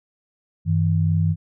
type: tone pair together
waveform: sine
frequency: 96.34 / 160.3 Hz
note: G2 / E3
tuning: -30 / -48 cents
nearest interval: major sixth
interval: 882 cents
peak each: -19 dBFS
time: 0.65-1.36 s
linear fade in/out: 50 ms
effects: none